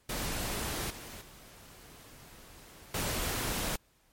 pink noise with level steps, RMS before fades -35 / -45 / -53 / -33 dBFS, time 0.09-3.76 s, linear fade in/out 5 ms, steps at 0.9 / 1.21 / 2.94 s, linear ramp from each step 5 ms, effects pink hiss -68 dBFS RMS until 4.12 s + MP3 64 kbps

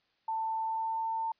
sine tone with pitch glide, 890 to 898.3 Hz, A5 to A5, +20 to +36 cents, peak -30 dBFS, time 0.28-1.32 s, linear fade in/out 5 ms, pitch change +16 cents, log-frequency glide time 0.63-1.02 s, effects white hiss -73 dBFS RMS until 1.39 s + resampled to 11025 Hz

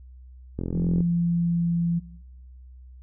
click train, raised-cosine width 3 ms, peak -16 dBFS, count 19, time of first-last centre 0.59-1.006 s, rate 43.3 Hz
sine tone with pitch glide, 171.8 to 170.22 Hz, F3 to F3, -28 to -44 cents, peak -21 dBFS, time 0.73-2 s, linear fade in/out 20 ms, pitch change -16 cents, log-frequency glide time 0.99-1.68 s
effects noise-tail reverb RT60 0.9 s tail -19 dB re dry + added 63 Hz sine -43 dBFS peak until 3.02 s

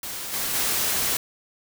white noise with level steps, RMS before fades -33 / -27 / -24 dBFS, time 0.03-1.17 s, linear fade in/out 2 ms, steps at 0.32 / 0.53 s, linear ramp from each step 20 ms, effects none

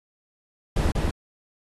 brown noise with echo, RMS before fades -22 dBFS, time 0.76-0.92 s, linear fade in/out 5 ms, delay 190 ms, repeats 1, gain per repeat -2 dB, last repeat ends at 1.11 s, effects AAC 32 kbps

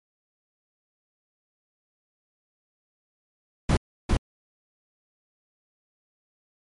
brown noise bursts at uneven times, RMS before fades -20 dBFS, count 2, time 3.69-3.77 / 4.09-4.17 s, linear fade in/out 5 ms, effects MP3 48 kbps

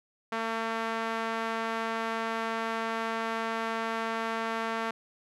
sawtooth tone with band-pass filter, 225.8 Hz, A3, 45 cents sharp, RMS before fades -32 dBFS, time 0.32-4.91 s, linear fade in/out 5 ms, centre 1300 Hz, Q 0.97, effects none

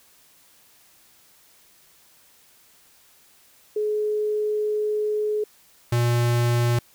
sine / square tone pair in turn, 423.6 / 119.63 Hz, G#4 / A#2, +34 / +45 cents, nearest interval octave + minor seventh, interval 2189 cents, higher first, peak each -21 / -19 dBFS, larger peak second, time 3.76-5.44 / 5.92-6.79 s, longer first, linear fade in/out 5 ms, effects white hiss -56 dBFS RMS until 6.94 s

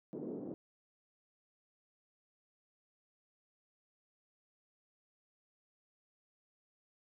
white band-pass noise, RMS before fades -43 dBFS, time 0.13-0.54 s, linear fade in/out 0 ms, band 180 to 410 Hz, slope 24 dB/octave, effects none

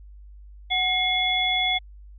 sine tone cluster, 743 / 2147 / 3413 Hz, F#5 / C7 / G#7, +7 / +44 / +47 cents, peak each -27 / -25 / -23 dBFS, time 0.7-1.79 s, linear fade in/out 20 ms, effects added 50 Hz sine -42 dBFS peak until 2.18 s

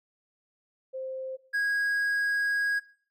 sine / triangle tone pair in turn, 524 / 1646.9 Hz, C5 / G#6, +2 / -15 cents, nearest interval octave + minor sixth, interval 1983 cents, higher second, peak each -33 / -23 dBFS, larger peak second, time 0.93-1.37 / 1.53-2.8 s, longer second, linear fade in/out 20 ms, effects noise-tail reverb RT60 0.5 s tail -18 dB re dry

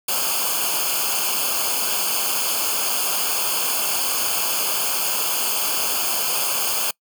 white noise with comb filter, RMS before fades -22 dBFS, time 0.08-6.91 s, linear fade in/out 5 ms, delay 0.52 ms, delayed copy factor -1, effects noise-tail reverb RT60 0.1 s tail -25 dB re dry

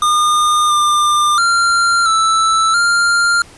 square tone with pitch steps, 1215 / 1197 / 1383 / 1320 / 1396 Hz, D#6 / D6 / F6 / E6 / F6, -42 / +33 / -17 / +2 / -1 cents, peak -11 dBFS, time 0.02-3.42 s, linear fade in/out 2 ms, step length 680 ms, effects pink hiss -41 dBFS RMS until 3.57 s + resampled to 24000 Hz

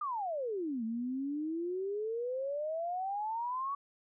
sine exponential two-way sweep, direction down then up, 1244.5 to 220 to 1137 Hz, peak -33 dBFS, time 0.01-3.75 s, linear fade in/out 5 ms, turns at 0.84 s, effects none

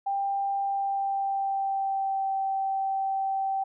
sine tone with pitch glide, 792 to 776.1 Hz, G5 to G5, +18 to -18 cents, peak -25 dBFS, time 0.06-3.64 s, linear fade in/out 10 ms, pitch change -36 cents, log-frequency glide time 0.6-2.32 s, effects none

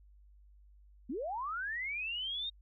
sine linear sweep, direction up, 215.7 to 3729 Hz, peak -35 dBFS, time 1.09-2.5 s, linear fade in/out 10 ms, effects added 50 Hz sine -57 dBFS peak until 2.61 s

